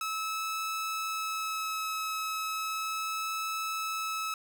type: tone with vibrato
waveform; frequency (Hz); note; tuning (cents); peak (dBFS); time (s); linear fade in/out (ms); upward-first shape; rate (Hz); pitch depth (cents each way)
sawtooth; 1297; E6; -28; -28; 0.01-4.34; 2; sine; 0.35; 9
effects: none